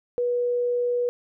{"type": "tone", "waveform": "sine", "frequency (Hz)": 486.5, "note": "B4", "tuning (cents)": -26, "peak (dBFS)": -21, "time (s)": [0.18, 1.09], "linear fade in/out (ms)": 0, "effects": []}